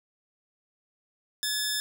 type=tone cluster; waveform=sawtooth; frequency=1693 / 3618 / 5220 Hz; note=G#6 / A7 / E8; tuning=+33 / +48 / -18 cents; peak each=-30 / -28 / -29 dBFS; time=1.43-1.8 s; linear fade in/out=0 ms; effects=none